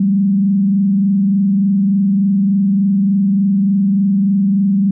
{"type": "tone with frequency modulation", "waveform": "sine", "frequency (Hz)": 196.9, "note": "G3", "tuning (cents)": 8, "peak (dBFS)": -10, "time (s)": [0, 4.91], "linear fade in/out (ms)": 5, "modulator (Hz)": 23.4, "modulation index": 0.5, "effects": []}